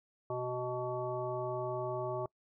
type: harmonic tone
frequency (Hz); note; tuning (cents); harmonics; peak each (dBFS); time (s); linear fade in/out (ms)
125; B2; +21; 1 / 3 / 5 / 7 / 9; -42 / -38 / -38 / -43 / -43; 0.3-2.26; 2
effects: noise-tail reverb RT60 0.1 s tail -24 dB re dry